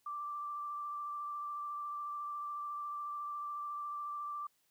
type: tone with vibrato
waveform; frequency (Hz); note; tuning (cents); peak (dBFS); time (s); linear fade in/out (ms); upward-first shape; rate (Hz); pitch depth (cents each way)
sine; 1174; D6; -1; -38; 0.06-4.47; 5; triangle; 14; 17
effects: white hiss -75 dBFS RMS until 4.7 s